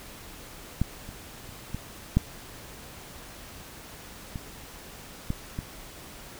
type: clicks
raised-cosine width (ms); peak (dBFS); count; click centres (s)
5; -11 / -28 / -30 / -19 / -7 / -21 / -15 / -19; 8; 0.816 / 1.09 / 1.492 / 1.746 / 2.17 / 4.358 / 5.304 / 5.589
effects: pink hiss -45 dBFS RMS until 6.39 s